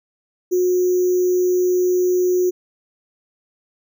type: tone with sample-and-hold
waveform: sine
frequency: 362 Hz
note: F#4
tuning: 38 cents flat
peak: -14 dBFS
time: 0.51-2.51 s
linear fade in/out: 20 ms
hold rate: 6300 Hz
effects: none